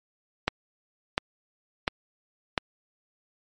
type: click train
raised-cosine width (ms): 0.3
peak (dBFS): -6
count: 4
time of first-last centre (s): 0.48-2.578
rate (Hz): 1.43
effects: MP3 48 kbps